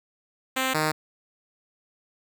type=tone pair in turn; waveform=5% pulse; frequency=261.6 / 154.92 Hz; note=C4 / D#3; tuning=0 / -7 cents; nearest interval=major sixth; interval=907 cents; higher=first; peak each=-12 / -11 dBFS; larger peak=second; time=0.56-0.74 / 0.74-0.92 s; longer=neither; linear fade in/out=10 ms; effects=none